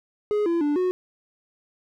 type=tone with pitch steps; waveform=triangle; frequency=418.2 / 338.5 / 293 / 365.9 Hz; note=G#4 / E4 / D4 / F#4; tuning=+12 / +46 / -4 / -19 cents; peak=-18 dBFS; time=0.31-0.91 s; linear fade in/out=0 ms; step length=150 ms; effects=none